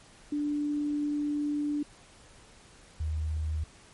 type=tone pair in turn; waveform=sine; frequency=293.7 / 77.79 Hz; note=D4 / D#2; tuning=0 / 0 cents; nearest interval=octave + major seventh; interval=2300 cents; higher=first; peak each=-27 / -28 dBFS; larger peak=first; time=0.32-1.83 / 3-3.64 s; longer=first; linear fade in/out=5 ms; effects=pink hiss -55 dBFS RMS until 3.93 s + MP3 48 kbps